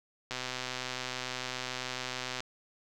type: click train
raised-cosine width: 0.2 ms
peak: -18 dBFS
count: 267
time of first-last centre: 0.31-2.404 s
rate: 127 Hz
effects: none